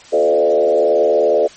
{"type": "tone with frequency modulation", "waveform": "sine", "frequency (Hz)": 517, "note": "C5", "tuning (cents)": -21, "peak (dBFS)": -10, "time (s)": [0.12, 1.48], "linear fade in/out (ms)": 20, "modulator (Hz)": 77.6, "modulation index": 1.6, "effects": ["white hiss -41 dBFS RMS until 1.56 s", "MP3 32 kbps"]}